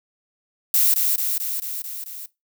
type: noise with echo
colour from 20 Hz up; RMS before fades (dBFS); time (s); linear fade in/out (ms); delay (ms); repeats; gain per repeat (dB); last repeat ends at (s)
violet; -17; 0.74-0.94; 2; 220; 6; -3; 2.26
effects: noise-tail reverb RT60 0.2 s tail -19 dB re dry